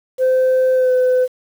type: tone with pitch glide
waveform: sine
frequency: 516 to 506.8 Hz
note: C5 to B4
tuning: -24 to +45 cents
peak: -9 dBFS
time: 0.18-1.28 s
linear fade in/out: 50 ms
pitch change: -31 cents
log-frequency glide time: 0.74-0.92 s
effects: tanh soft clip ceiling -10 dBFS + 7-bit